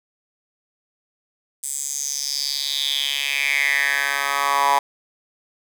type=tone with high-pass filter sweep; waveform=10% pulse; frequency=140.6 Hz; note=C#3; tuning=25 cents sharp; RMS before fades=-22 dBFS; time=1.63-4.79 s; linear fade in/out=5 ms; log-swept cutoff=8400 to 930 Hz; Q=5.3; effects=none